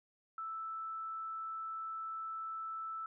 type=tone; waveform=sine; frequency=1318.5 Hz; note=E6; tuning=in tune; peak=-39 dBFS; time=0.38-3.06 s; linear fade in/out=2 ms; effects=none